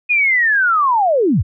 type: linear sweep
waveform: sine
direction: down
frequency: 2489 to 57.9 Hz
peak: -11 dBFS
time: 0.09-1.43 s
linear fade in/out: 20 ms
effects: none